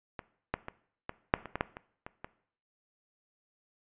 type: clicks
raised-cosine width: 0.5 ms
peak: -23 / -14 / -23 / -20 / -6 / -25 / -18 / -12 / -26 / -26 / -24 dBFS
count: 11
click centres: 0.192 / 0.54 / 0.684 / 1.094 / 1.339 / 1.457 / 1.556 / 1.609 / 1.769 / 2.065 / 2.245 s
effects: noise-tail reverb RT60 0.6 s tail -18 dB re dry + resampled to 8000 Hz